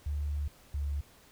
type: tone pair in turn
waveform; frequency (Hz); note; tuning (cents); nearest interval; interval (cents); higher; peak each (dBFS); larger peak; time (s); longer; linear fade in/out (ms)
sine; 73 / 71.62; D2 / D2; -10 / -43; unison; 33; first; -30 / -30; neither; 0.06-0.48 / 0.74-1.01; first; 5
effects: pink hiss -59 dBFS RMS until 1.31 s